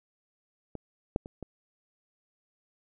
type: clicks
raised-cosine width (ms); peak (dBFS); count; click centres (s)
2; -24 / -13 / -28 / -25; 4; 0.753 / 1.161 / 1.259 / 1.427
effects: none